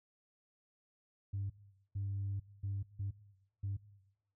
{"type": "tone bursts at uneven times", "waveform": "sine", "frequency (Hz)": 99.1, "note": "G2", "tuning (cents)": 19, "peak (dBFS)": -34, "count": 5, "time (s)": [[1.33, 1.5], [1.95, 2.4], [2.63, 2.83], [2.99, 3.11], [3.63, 3.77]], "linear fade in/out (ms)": 10, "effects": ["noise-tail reverb RT60 1.0 s tail -20 dB re dry", "tanh soft clip ceiling -32 dBFS"]}